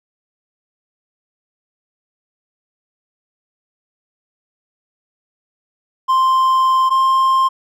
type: tone pair in turn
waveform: triangle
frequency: 1046.5 / 1056.2 Hz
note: C6 / C6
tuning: 0 / +16 cents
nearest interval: unison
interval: 16 cents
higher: second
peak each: -9 dBFS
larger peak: neither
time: 6.08-6.9 / 6.9-7.49 s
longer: first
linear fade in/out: 20 ms
effects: none